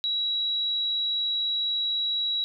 sine tone, 3886 Hz, B7, 29 cents flat, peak -24 dBFS, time 0.04-2.44 s, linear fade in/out 0 ms, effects none

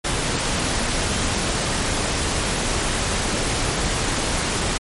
pink noise, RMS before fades -22 dBFS, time 0.04-4.78 s, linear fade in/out 10 ms, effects MP3 48 kbps

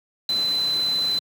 sine tone in noise, 4034 Hz, B7, 36 cents sharp, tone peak -20 dBFS, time 0.29-1.19 s, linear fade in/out 2 ms, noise pink, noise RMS -36 dBFS, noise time 0.29-1.19 s, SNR +13 dB, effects high-pass 150 Hz 12 dB/octave

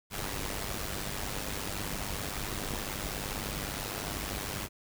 pink noise with amplitude modulation, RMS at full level -33 dBFS, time 0.1-4.69 s, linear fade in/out 50 ms, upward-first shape sine, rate 99.8 Hz, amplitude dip 70%, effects none

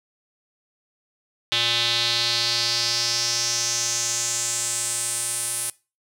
square tone with band-pass filter sweep, 117.9 Hz, A#2, 20 cents sharp, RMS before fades -24 dBFS, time 1.52-5.7 s, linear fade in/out 0 ms, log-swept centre 3500 to 10000 Hz, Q 4, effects noise-tail reverb RT60 0.3 s tail -21 dB re dry

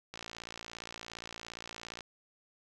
click train, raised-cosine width 0.2 ms, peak -25 dBFS, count 108, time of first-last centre 0.14-2.007 s, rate 57.3 Hz, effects none

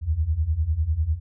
sine beating tone pair, 73 / 83 Hz, D2 / E2, -10 / +12 cents, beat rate 10 Hz, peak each -25 / -22 dBFS, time 0.01-1.2 s, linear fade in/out 50 ms, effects none

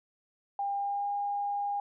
sine tone with pitch glide, 801 to 811.2 Hz, G5 to G#5, +37 to -41 cents, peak -29 dBFS, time 0.59-1.8 s, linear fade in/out 2 ms, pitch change +22 cents, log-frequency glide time 0.76-1.1 s, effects none

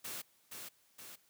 white noise with echo, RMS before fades -43 dBFS, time 0.04-0.22 s, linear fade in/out 10 ms, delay 470 ms, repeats 2, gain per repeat -4 dB, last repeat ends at 1.16 s, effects white hiss -70 dBFS RMS until 1.29 s + high-pass 80 Hz 12 dB/octave

